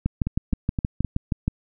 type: two click trains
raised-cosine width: 5 ms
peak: -9 / -12 dBFS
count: 10 / 4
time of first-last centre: 0.06-1.48 / 0.27-1.047 s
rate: 6.34 / 3.86 Hz
effects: none